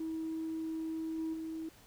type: tone with level steps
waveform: sine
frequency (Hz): 321.3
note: E4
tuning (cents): -44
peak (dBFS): -34 / -32 / -37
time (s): 0-1.69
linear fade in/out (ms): 5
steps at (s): 1.18 / 1.33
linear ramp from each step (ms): 10
effects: tanh soft clip ceiling -31 dBFS + pink hiss -60 dBFS RMS until 1.86 s